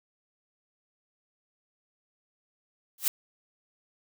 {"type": "noise with exponential growth", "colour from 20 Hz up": "blue", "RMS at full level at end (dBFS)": -19, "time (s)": [2.98, 3.08], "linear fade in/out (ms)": 1, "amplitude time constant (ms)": 21, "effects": []}